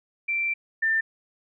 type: tone pair in turn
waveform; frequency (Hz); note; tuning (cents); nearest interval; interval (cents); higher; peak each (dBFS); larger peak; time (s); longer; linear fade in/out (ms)
sine; 2349 / 1789.5; D7 / A6; 0 / +29; perfect fourth; 471; first; -23 / -20; second; 0.28-0.54 / 0.82-1.01; first; 10
effects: none